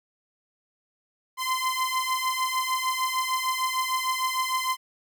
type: beating tone pair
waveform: sawtooth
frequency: 1030 / 1036.6 Hz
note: C6 / C6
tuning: -28 / -16 cents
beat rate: 6.6 Hz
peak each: -24 dBFS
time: 1.37-4.77 s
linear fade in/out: 50 ms
effects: none